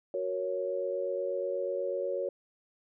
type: chord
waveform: sine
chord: F# major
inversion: none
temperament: equal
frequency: 370 / 466.2 / 554.4 Hz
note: F#4 / A#4 / C#5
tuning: 0 / 0 / 0 cents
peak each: -36 / -36 / -32 dBFS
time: 0.14-2.29 s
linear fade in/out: 2 ms
effects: none